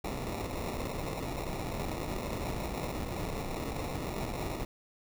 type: noise with sample-and-hold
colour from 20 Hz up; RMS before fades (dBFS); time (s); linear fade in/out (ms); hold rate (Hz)
pink; -36; 0.04-4.65; 5; 1575
effects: none